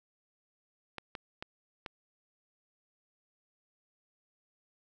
clicks, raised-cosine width 0.3 ms, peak -23 dBFS, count 4, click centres 0.983 / 1.152 / 1.425 / 1.862 s, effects none

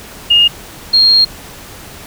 sine tone pair in turn, 2842 / 4235 Hz, F7 / C8, +30 / +20 cents, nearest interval perfect fifth, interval 690 cents, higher second, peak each -5 dBFS, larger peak neither, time 0.3-0.48 / 0.93-1.25 s, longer second, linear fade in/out 10 ms, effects pink hiss -33 dBFS RMS until 2.06 s

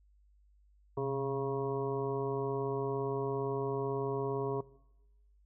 harmonic tone with a mistuned harmonic, 137.1 Hz, C#3, 19 cents flat, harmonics 1 / 2 / 3 / 4 / 5 / 7 / 8, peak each -38 / -43 / -34 / -47 / -44 / -42 / -46 dBFS, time 0.97-4.61 s, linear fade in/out 5 ms, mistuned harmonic 1, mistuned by -84 cents, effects noise-tail reverb RT60 1.0 s tail -21 dB re dry + added 50 Hz sine -62 dBFS peak until 5.45 s

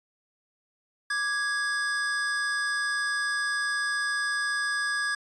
square tone pair together, 1175.7 / 1661.2 Hz, D6 / G#6, +2 / 0 cents, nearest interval tritone, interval 598 cents, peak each -36 / -27 dBFS, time 1.1-5.15 s, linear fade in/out 5 ms, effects resampled to 24000 Hz

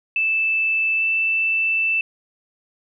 sine tone with pitch glide, 2637 to 2652 Hz, E7 to E7, 0 to +10 cents, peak -17 dBFS, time 0.16-2.01 s, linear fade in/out 2 ms, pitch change +10 cents, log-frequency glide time 0.97-1.03 s, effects none

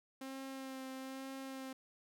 sawtooth tone with vibrato, 265.5 Hz, C4, 25 cents sharp, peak -40 dBFS, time 0.21-1.73 s, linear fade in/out 5 ms, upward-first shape sine, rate 1.1 Hz, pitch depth 17 cents each way, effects none

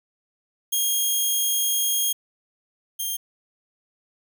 5% pulse tone pair in turn, 3250 / 3196 Hz, G#7 / G7, -38 / +33 cents, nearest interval unison, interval 29 cents, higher first, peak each -12 / -17 dBFS, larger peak first, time 0.72-2.13 / 2.99-3.17 s, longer first, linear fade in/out 10 ms, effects none

